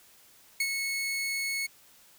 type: tone with ADSR envelope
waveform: sawtooth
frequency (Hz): 2196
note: C#7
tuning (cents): -17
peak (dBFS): -21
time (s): 0.6-1.67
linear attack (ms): 4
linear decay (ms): 57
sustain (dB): -5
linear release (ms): 14
effects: white hiss -58 dBFS RMS until 2.18 s